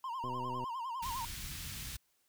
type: tone with vibrato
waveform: triangle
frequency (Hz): 987.8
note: B5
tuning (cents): 0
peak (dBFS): -35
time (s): 0.04-1.25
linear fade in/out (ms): 2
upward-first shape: sine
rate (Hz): 9.9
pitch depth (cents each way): 140
type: click train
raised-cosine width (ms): 2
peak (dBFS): -32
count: 51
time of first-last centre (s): 0.24-0.64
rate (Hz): 125
type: band-stop noise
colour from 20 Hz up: pink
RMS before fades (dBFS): -43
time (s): 1.02-1.97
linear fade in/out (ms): 10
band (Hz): 140 to 2200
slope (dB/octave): 12
effects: white hiss -75 dBFS RMS until 2.28 s